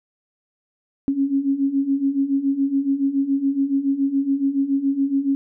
sine beating tone pair, 270.8 / 277.9 Hz, C#4 / C#4, -40 / +4 cents, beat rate 7.1 Hz, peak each -23 / -19 dBFS, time 1.08-5.35 s, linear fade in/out 0 ms, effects none

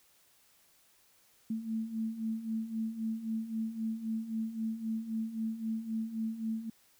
sine beating tone pair, 220 / 223.8 Hz, A3 / A3, 0 / +30 cents, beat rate 3.8 Hz, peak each -39 / -34 dBFS, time 1.5-6.7 s, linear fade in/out 5 ms, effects white hiss -66 dBFS RMS until 6.99 s

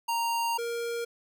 square tone pair in turn, 930 / 468.8 Hz, A#5 / A#4, -4 / +10 cents, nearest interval octave, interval 1186 cents, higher first, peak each -27 / -31 dBFS, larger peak first, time 0.08-0.58 / 0.58-1.05 s, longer first, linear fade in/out 10 ms, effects none

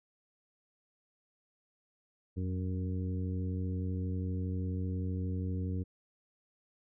harmonic tone with a mistuned harmonic, 92.5 Hz, F#2, in tune, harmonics 1 / 2 / 3 / 4 / 5, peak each -33 / -39 / -42 / -49 / -48 dBFS, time 2.36-5.84 s, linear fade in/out 20 ms, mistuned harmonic 1, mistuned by -62 cents, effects none

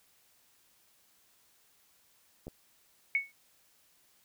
clicks, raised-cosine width 2 ms, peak -30 dBFS, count 2, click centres 2.469 / 2.481 s
sine tone with exponential decay, 2214 Hz, C#7, 3 cents flat, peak -22 dBFS, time 3.15-3.32 s, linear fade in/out 1 ms, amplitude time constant 35 ms
effects white hiss -67 dBFS RMS until 4.24 s

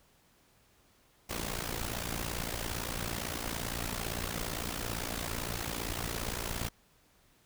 pink noise with amplitude modulation, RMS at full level -33 dBFS, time 1.29-6.69 s, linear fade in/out 10 ms, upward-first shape sine, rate 57.7 Hz, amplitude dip 80%, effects pink hiss -66 dBFS RMS until 7.45 s

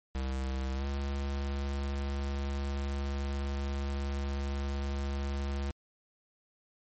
square tone with pitch glide, 66 to 69.64 Hz, C2 to C#2, +16 to +9 cents, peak -32 dBFS, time 0.15-5.71 s, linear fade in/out 0 ms, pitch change +93 cents, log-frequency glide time 0.74-0.85 s, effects MP3 32 kbps

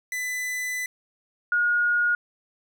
45% pulse / sine tone pair in turn, 2000 / 1437.4 Hz, B6 / F6, +21 / +49 cents, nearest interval tritone, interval 572 cents, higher first, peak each -27 / -19 dBFS, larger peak second, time 0.12-0.86 / 1.52-2.15 s, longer first, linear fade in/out 2 ms, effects none

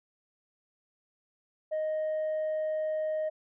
sine tone, 622.3 Hz, D#5, in tune, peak -26 dBFS, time 1.71-3.3 s, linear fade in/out 20 ms, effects tanh soft clip ceiling -27 dBFS

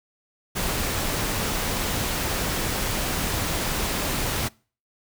pink noise, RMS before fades -26 dBFS, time 0.55-4.49 s, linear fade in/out 20 ms, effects noise-tail reverb RT60 0.4 s tail -25 dB re dry

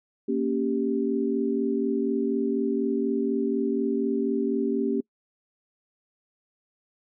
sine chord, G diminished, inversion first, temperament equal, 233.1 / 277.2 / 392 Hz, Bb3 / Db4 / G4, 0 / 0 / 0 cents, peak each -27 dBFS, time 0.28-5.01 s, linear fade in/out 10 ms, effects noise-tail reverb RT60 0.1 s tail -25 dB re dry

